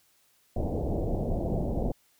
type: low-pass noise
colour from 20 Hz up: pink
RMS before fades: -29 dBFS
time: 0.56-1.92 s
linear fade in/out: 5 ms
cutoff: 730 Hz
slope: 48 dB/octave
effects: white hiss -66 dBFS RMS until 2.19 s